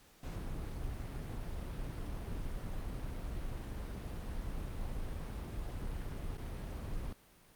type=noise with dropouts; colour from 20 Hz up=brown; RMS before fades=-40 dBFS; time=0.23-7.13 s; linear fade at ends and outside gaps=5 ms; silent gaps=6.373-6.379 s; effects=pink hiss -63 dBFS RMS until 7.55 s + Opus 48 kbps